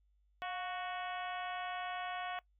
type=harmonic tone with a mistuned harmonic; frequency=370 Hz; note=F#4; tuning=in tune; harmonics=2 / 3 / 4 / 5 / 6 / 7 / 8 / 9; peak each=-41 / -45 / -47 / -49 / -51 / -52 / -53 / -54 dBFS; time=0.42-2.39 s; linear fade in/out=0 ms; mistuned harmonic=2; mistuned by=-53 cents; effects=noise-tail reverb RT60 0.1 s tail -21 dB re dry + added 50 Hz sine -69 dBFS peak until 2.59 s